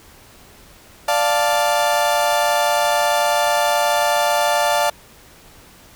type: chord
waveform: 35% pulse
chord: D minor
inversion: none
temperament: equal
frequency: 587.3 / 698.5 / 880 Hz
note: D5 / F5 / A5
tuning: 0 / 0 / 0 cents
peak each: -18 dBFS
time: 1.08-4.9 s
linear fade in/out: 5 ms
effects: pink hiss -46 dBFS RMS until 5.95 s